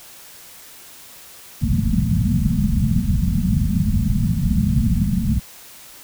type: low-pass noise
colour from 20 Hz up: white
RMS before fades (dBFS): -18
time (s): 1.61-5.4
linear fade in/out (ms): 20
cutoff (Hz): 230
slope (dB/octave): 96
effects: white hiss -42 dBFS RMS until 6.03 s